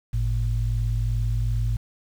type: tone pair together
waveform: sine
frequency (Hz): 50.34 / 113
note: G1 / A2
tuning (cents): +47 / +47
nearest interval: octave + major second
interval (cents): 1400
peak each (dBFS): -23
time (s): 0.13-1.77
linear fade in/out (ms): 10
effects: tanh soft clip ceiling -14 dBFS + 8-bit